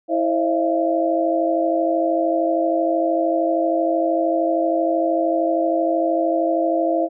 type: tone cluster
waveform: sine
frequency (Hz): 327.3 / 534 / 626 / 679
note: E4 / C5 / D#5 / F5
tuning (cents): -12 / +35 / +10 / -49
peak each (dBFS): -21 / -24 / -25 / -20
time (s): 0.08-7.09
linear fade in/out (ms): 50
effects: none